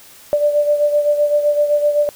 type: beating tone pair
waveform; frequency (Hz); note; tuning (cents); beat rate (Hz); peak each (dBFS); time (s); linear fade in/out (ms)
sine; 587.3 / 595.1; D5 / D5; 0 / +23; 7.8; -13 / -20; 0.33-2.09; 0
effects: white hiss -43 dBFS RMS until 2.15 s